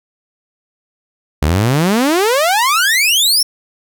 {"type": "exponential sweep", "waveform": "sawtooth", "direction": "up", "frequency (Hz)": [69.3, 5588], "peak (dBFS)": -7, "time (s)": [1.42, 3.43], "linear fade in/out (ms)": 5, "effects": []}